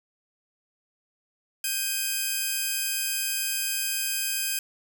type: tone pair together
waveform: 5% pulse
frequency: 1581.8 / 2511 Hz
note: G6 / D#7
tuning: +15 / +15 cents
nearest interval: minor sixth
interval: 800 cents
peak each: -19 dBFS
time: 1.64-4.59 s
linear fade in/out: 2 ms
effects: none